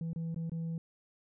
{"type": "tone with dropouts", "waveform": "sine", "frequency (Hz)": 164.81, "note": "E3", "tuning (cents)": 0, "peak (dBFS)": -31, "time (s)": [0.01, 0.78], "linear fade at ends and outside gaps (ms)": 2, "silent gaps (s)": [[0.132, 0.16], [0.345, 0.361], [0.496, 0.518]], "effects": ["tanh soft clip ceiling -33 dBFS"]}